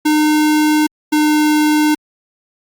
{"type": "tone pair in turn", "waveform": "square", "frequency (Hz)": [304.5, 303], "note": ["D#4", "D#4"], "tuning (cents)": [-37, -46], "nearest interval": "unison", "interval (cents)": 9, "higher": "first", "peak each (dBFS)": -11, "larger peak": "neither", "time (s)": [[0.05, 0.87], [1.12, 1.95]], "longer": "second", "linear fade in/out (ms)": 10, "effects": ["Opus 48 kbps"]}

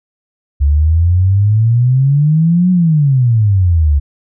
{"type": "exponential two-way sweep", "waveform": "sine", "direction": "up then down", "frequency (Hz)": [69.3, 185, 69.3], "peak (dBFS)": -7, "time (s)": [0.6, 4], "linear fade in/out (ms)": 20, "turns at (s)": 2.71, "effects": []}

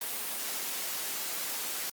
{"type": "high-pass noise", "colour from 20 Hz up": "white", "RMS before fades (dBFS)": -35, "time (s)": [0.01, 1.9], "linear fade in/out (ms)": 5, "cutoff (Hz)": 240, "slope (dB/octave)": 12, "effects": ["Opus 32 kbps"]}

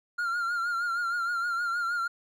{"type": "tone with vibrato", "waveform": "triangle", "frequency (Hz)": 1396.9, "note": "F6", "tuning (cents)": 0, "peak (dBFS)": -25, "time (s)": [0.18, 2.08], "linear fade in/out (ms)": 10, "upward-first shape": "triangle", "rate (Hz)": 6.4, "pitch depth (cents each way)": 64, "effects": []}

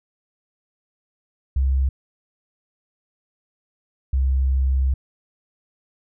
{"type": "tone pair in turn", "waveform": "sine", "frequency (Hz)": [66.6, 66.14], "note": ["C2", "C2"], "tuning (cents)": [31, 19], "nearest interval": "unison", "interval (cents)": 12, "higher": "first", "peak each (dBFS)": -16, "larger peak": "neither", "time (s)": [[1.56, 1.89], [4.13, 4.94]], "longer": "second", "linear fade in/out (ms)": 5, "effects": []}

